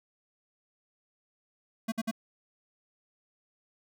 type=tone bursts; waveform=square; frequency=223.9 Hz; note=A3; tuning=30 cents sharp; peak=-29 dBFS; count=3; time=1.88-2.113 s; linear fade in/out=10 ms; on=41 ms; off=55 ms; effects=none